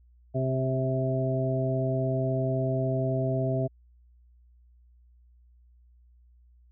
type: harmonic tone with a mistuned harmonic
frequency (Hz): 130.9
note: C3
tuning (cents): +1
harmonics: 1 / 2 / 3 / 4 / 5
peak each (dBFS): -27 / -33 / -33 / -40 / -30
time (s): 0.34-3.68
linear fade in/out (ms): 20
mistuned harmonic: 4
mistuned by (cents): +28
effects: added 60 Hz sine -55 dBFS peak until 6.71 s

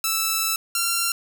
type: tone pair in turn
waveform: 5% pulse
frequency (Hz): 1318.5 / 1372.5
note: E6 / F6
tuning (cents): 0 / -31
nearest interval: minor second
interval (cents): 69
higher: second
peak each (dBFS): -9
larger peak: neither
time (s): 0.04-0.56 / 0.75-1.12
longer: first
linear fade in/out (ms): 2
effects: none

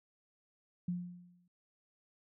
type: tone with exponential decay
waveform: sine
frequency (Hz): 177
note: F3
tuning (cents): +23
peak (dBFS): -31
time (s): 0.88-1.48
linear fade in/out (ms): 5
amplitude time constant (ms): 130
effects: none

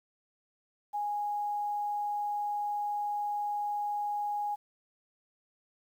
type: tone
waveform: sine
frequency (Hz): 827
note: G#5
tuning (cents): -8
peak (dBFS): -30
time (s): 0.93-4.56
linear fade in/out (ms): 20
effects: 10-bit

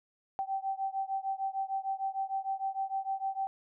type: beating tone pair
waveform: sine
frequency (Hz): 773 / 779.6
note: G5 / G5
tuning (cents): -24 / -10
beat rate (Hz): 6.6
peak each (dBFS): -34 / -35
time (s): 0.39-3.47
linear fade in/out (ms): 0
effects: none

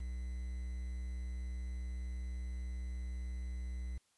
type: tone with quantisation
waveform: triangle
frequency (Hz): 61.74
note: B1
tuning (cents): 0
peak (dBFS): -36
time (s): 0-3.98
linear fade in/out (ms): 5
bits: 10
effects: white hiss -74 dBFS RMS until 4.17 s + resampled to 24000 Hz

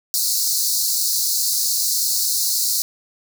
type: high-pass noise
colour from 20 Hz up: pink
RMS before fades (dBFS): -20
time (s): 0.14-2.82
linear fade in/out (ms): 0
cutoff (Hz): 4100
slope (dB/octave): 96
effects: none

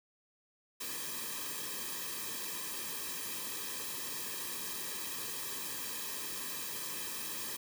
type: noise with comb filter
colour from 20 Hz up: white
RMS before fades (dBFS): -40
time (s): 0.8-7.57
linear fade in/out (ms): 10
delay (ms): 1.4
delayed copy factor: -1
effects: none

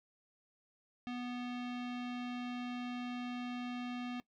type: tone with low-pass filter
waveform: square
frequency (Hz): 245.8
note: B3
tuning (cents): -8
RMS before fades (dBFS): -41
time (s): 1.07-4.2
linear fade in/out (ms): 0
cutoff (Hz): 3200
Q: 1.8
effects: noise-tail reverb RT60 0.1 s tail -20 dB re dry

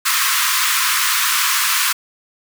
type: high-pass noise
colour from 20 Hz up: pink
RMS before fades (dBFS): -17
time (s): 0.05-1.93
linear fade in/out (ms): 10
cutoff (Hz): 1000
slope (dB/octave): 96
effects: none

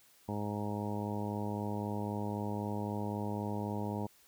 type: harmonic tone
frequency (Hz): 103.83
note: G#2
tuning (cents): 0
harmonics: 1 / 2 / 3 / 4 / 5 / 6 / 7 / 8 / 9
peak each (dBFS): -39 / -38 / -43 / -44 / -46 / -48 / -49 / -46 / -45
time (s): 0.28-4.07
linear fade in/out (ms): 10
effects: white hiss -64 dBFS RMS until 4.27 s

